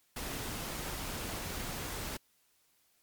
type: noise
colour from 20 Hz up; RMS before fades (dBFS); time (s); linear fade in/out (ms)
pink; -39; 0.16-2.17; 5
effects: white hiss -71 dBFS RMS until 3.02 s + MP3 96 kbps